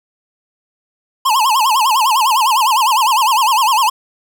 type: tone with vibrato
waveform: square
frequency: 962 Hz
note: B5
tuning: 46 cents flat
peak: -11 dBFS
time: 1.25-3.9 s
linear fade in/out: 10 ms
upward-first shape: sine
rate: 9.9 Hz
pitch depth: 220 cents each way
effects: none